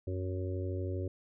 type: harmonic tone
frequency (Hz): 92.5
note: F#2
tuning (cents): 0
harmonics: 1 / 3 / 4 / 5 / 6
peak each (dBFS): -34 / -43 / -40 / -46 / -45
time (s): 0.07-1.08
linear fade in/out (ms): 5
effects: none